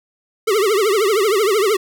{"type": "tone with vibrato", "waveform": "square", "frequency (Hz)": 413, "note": "G#4", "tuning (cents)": -10, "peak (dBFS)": -14, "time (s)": [0.47, 1.77], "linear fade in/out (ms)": 10, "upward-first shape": "triangle", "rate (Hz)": 13, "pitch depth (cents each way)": 200, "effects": []}